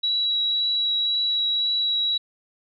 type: tone with vibrato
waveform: sine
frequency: 3897 Hz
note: B7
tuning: 24 cents flat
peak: -20 dBFS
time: 0.03-2.18 s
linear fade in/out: 10 ms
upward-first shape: triangle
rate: 1.9 Hz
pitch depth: 10 cents each way
effects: none